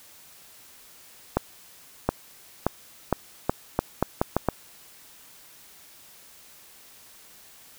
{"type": "accelerating click train", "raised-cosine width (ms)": 1, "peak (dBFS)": -6, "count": 10, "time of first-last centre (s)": [1.37, 4.487], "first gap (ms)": 720, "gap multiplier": 0.8, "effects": ["white hiss -51 dBFS RMS until 7.78 s"]}